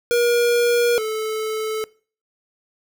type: tone pair in turn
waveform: square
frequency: 477.3 / 435.6 Hz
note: A#4 / A4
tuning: +41 / -17 cents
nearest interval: major second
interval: 158 cents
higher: first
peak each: -16 / -23 dBFS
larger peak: first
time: 0.11-0.98 / 0.98-1.84 s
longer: first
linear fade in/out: 0 ms
effects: noise-tail reverb RT60 0.4 s tail -22 dB re dry